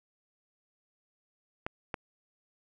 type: clicks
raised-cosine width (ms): 0.5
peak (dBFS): -18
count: 2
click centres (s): 1.665 / 1.942
effects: none